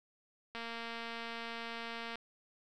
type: click train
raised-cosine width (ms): 0.3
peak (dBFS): -27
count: 372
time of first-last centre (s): 0.55-2.156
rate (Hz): 231
effects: none